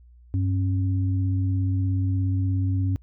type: tone pair together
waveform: sine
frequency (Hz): 96.56 / 272.8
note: G2 / C#4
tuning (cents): -26 / -28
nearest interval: octave + tritone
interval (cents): 1798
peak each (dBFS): -21 / -30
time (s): 0.34-2.96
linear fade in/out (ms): 0
effects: noise-tail reverb RT60 0.1 s tail -26 dB re dry + added 60 Hz sine -48 dBFS peak until 3.02 s